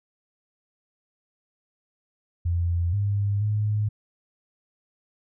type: tone with pitch steps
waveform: sine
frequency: 86.1 / 101.3 / 105.6 Hz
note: F2 / G#2 / G#2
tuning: -24 / -43 / +29 cents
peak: -21 dBFS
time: 2.45-3.89 s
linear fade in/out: 10 ms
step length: 480 ms
effects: none